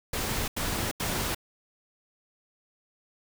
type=noise bursts; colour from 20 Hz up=pink; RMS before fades=-30 dBFS; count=3; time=0.13-1.348 s; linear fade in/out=5 ms; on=350 ms; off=84 ms; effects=none